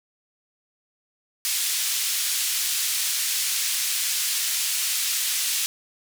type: band-pass noise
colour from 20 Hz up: white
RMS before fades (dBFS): -25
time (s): 1.45-5.66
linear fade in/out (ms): 0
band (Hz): 2500 to 11000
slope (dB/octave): 12
effects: none